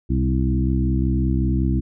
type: harmonic tone with a mistuned harmonic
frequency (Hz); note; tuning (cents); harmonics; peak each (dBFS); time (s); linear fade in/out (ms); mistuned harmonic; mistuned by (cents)
65.41; C2; 0; 1 / 2 / 3 / 4 / 5; -20 / -23 / -25 / -26 / -27; 0.09-1.81; 20; 2; -43
effects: none